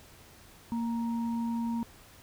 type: tone pair together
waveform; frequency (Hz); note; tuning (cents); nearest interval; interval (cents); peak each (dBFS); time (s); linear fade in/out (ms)
sine; 231.6 / 936; A#3 / A#5; -11 / +7; 2 octaves; 2418; -29 / -40; 0.72-1.83; 0
effects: added 89 Hz sine -61 dBFS peak until 2.22 s + pink hiss -55 dBFS RMS until 2.22 s